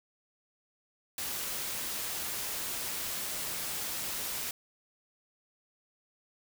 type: noise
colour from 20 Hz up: white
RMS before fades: -36 dBFS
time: 1.18-4.51 s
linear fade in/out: 2 ms
effects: none